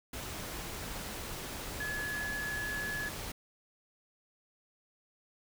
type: tone in noise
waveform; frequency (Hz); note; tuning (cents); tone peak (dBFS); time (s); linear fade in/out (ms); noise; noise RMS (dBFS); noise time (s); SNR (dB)
sine; 1700; G#6; +40; -35; 1.8-3.09; 5; pink; -41; 0.13-3.32; +3
effects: none